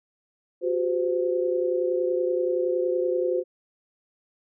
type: tone cluster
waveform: sine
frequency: 362 / 392.6 / 513 Hz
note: F#4 / G4 / C5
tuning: -38 / +3 / -34 cents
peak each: -25 / -31 / -25 dBFS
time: 0.61-3.44 s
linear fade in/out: 50 ms
effects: none